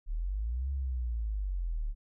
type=linear two-way sweep; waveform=sine; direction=up then down; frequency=34.51 to 69.3 to 34.51 Hz; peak=-30 dBFS; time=0.06-1.95 s; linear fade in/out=50 ms; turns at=0.71 s; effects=none

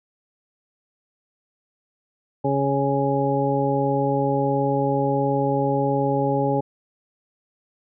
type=harmonic tone; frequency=138.59 Hz; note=C#3; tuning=in tune; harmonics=1 / 2 / 3 / 4 / 6; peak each=-25 / -25 / -25 / -25 / -25 dBFS; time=2.44-6.61 s; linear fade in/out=10 ms; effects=none

